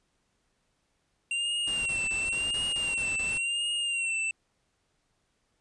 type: tone with vibrato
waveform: square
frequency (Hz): 2755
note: F7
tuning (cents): -24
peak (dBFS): -28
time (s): 1.31-4.31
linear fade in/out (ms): 2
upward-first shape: sine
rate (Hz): 0.94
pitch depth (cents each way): 60
type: noise bursts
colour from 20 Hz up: pink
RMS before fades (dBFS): -42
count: 8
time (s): 1.67-3.379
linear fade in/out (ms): 5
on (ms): 190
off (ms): 27
effects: pink hiss -74 dBFS RMS until 5.6 s + resampled to 22050 Hz